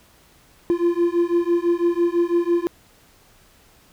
triangle beating tone pair, 341.8 / 347.8 Hz, F4 / F4, -37 / -7 cents, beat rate 6 Hz, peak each -18 dBFS, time 0.7-2.67 s, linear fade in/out 0 ms, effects pink hiss -54 dBFS RMS until 3.92 s

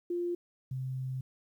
sine tone pair in turn, 349.2 / 130.42 Hz, F4 / C3, 0 / -5 cents, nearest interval octave + perfect fourth, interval 1705 cents, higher first, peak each -30 / -33 dBFS, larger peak first, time 0.1-0.35 / 0.71-1.21 s, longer second, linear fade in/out 5 ms, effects 11-bit

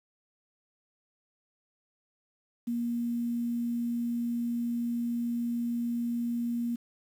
sine tone with quantisation, 236.7 Hz, A#3, 27 cents sharp, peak -28 dBFS, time 2.67-6.76 s, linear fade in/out 10 ms, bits 9, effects none

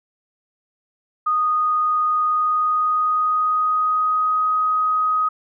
sine tone with pitch glide, 1238 to 1256 Hz, D#6 to D#6, -9 to +16 cents, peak -16 dBFS, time 1.26-5.29 s, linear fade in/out 10 ms, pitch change +25 cents, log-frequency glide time 2.22-4.46 s, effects none

